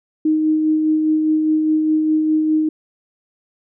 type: tone with tremolo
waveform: sine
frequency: 311.1 Hz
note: D#4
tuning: in tune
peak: -12 dBFS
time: 0.25-2.69 s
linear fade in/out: 5 ms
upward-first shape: sine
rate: 4.9 Hz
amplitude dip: 30%
effects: none